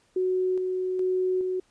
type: tone with tremolo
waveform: sine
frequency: 370 Hz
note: F#4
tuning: in tune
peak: -22 dBFS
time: 0.16-1.6 s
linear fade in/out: 5 ms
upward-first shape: square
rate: 1.2 Hz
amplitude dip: 30%
effects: pink hiss -65 dBFS RMS until 1.7 s + resampled to 22050 Hz